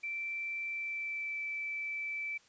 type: tone with pitch glide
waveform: sine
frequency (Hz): 2340 to 2320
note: D7 to D7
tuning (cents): -7 to -22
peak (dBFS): -35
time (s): 0.03-2.38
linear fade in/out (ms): 10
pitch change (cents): -15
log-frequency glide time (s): 0.66-1.4
effects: white hiss -64 dBFS RMS until 2.48 s + resampled to 16000 Hz